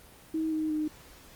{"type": "tone with pitch steps", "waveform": "sine", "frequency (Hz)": [317.9, 312.3, 306.7], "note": ["D#4", "D#4", "D#4"], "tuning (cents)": [37, 7, -25], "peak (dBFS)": -27, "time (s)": [0.34, 0.88], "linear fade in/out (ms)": 5, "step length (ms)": 180, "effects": ["pink hiss -53 dBFS RMS until 1.35 s", "Opus 24 kbps"]}